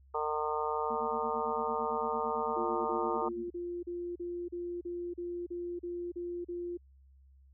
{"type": "harmonic tone", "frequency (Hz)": 152.2, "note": "D#3", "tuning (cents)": -38, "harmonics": [3, 4, 5, 6, 7, 8], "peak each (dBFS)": [-35, -42, -39, -36, -40, -37], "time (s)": [0.14, 3.29], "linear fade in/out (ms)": 10}
{"type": "tone with tremolo", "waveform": "sine", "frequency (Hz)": 231.4, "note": "A#3", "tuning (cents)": -13, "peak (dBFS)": -39, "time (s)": [0.9, 3.49], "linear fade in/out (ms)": 5, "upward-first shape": "sine", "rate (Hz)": 8.9, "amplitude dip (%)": 100}
{"type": "tone bursts", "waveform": "sine", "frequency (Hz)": 349.2, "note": "F4", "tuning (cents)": 0, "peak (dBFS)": -35, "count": 13, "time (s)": [2.56, 6.774], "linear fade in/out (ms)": 10, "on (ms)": 290, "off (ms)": 37}
{"effects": ["added 67 Hz sine -57 dBFS peak until 7.53 s"]}